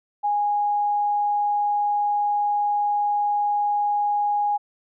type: tone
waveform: sine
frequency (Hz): 825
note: G#5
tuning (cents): -12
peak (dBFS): -19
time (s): 0.23-4.58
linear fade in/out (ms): 20
effects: none